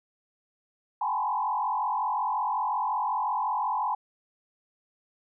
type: tone with frequency modulation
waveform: sine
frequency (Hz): 921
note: A#5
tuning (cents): -21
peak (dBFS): -25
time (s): 1.01-3.95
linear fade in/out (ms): 5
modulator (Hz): 45.5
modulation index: 2.7
effects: none